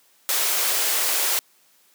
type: high-pass noise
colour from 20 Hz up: white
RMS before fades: -22 dBFS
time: 0.29-1.39 s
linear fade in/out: 0 ms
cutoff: 370 Hz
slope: 24 dB/octave
effects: white hiss -59 dBFS RMS until 1.94 s + high-pass 200 Hz 12 dB/octave